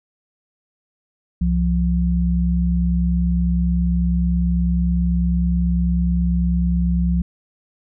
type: tone pair together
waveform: sine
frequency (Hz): 65.45 / 174.61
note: C2 / F3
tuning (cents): +1 / 0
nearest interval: octave + perfect fourth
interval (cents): 1699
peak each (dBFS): -18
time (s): 1.41-7.22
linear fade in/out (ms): 5
effects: none